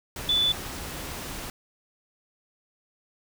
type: tone in noise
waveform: sine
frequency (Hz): 3481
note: A7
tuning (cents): -19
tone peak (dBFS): -20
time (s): 0.29-0.52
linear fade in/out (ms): 2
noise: pink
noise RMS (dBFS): -36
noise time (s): 0.16-1.5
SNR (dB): +13
effects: none